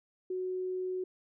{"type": "tone", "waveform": "sine", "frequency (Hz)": 369.4, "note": "F#4", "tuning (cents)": -3, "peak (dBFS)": -32, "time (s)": [0.3, 1.04], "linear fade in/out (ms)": 5, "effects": []}